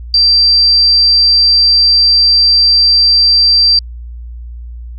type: tone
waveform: sine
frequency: 4700 Hz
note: D8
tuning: 1 cent sharp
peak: -5 dBFS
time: 0.14-3.79 s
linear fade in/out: 2 ms
effects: added 59 Hz sine -24 dBFS peak until 4.98 s